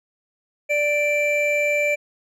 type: tone pair together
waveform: triangle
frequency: 587.3 / 2347 Hz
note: D5 / D7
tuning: 0 / -2 cents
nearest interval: 2 octaves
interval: 2398 cents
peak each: -19 dBFS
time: 0.69-1.96 s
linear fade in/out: 20 ms
effects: none